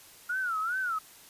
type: tone with vibrato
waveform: sine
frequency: 1400 Hz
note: F6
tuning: 4 cents sharp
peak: -28 dBFS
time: 0.29-0.99 s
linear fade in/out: 10 ms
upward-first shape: sine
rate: 2.5 Hz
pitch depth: 170 cents each way
effects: white hiss -53 dBFS RMS until 1.29 s + resampled to 32000 Hz